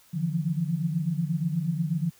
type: tone cluster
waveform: sine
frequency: 148.4 / 166.3 / 174.6 Hz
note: D3 / E3 / F3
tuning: +18 / +16 / 0 cents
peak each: -29 dBFS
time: 0.13-2.11 s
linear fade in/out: 20 ms
effects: white hiss -58 dBFS RMS until 2.19 s